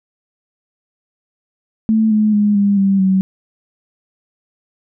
sine tone with pitch steps, 220 / 213.6 / 207.4 / 201.4 / 195.55 / 189.87 Hz, A3 / G#3 / G#3 / G3 / G3 / F#3, 0 / +49 / -2 / +47 / -4 / +45 cents, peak -10 dBFS, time 1.89-3.21 s, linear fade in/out 0 ms, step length 220 ms, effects none

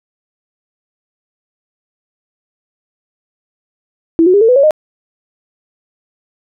sine tone with pitch steps, 329.6 / 365.7 / 405.8 / 450.2 / 499.6 / 554.3 / 615.1 Hz, E4 / F#4 / G#4 / A4 / B4 / C#5 / D#5, 0 / -20 / -40 / +40 / +20 / 0 / -20 cents, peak -5 dBFS, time 4.19-4.708 s, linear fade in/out 0 ms, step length 74 ms, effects none

